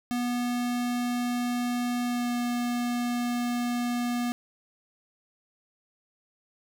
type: tone with pitch glide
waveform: square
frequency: 243.6 to 241.8 Hz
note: B3 to B3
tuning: -24 to -36 cents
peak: -27 dBFS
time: 0.11-4.32 s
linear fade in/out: 0 ms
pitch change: -12 cents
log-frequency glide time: 2.05-2.32 s
effects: none